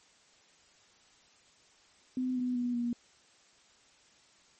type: tone with pitch steps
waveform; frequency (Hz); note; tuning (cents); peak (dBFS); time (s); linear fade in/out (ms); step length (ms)
sine; 254.9 / 249.5 / 244.2 / 239.1; C4 / B3 / B3 / A#3; -45 / +18 / -19 / +44; -29; 2.17-2.93; 2; 190
effects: white hiss -63 dBFS RMS until 4.59 s + MP3 32 kbps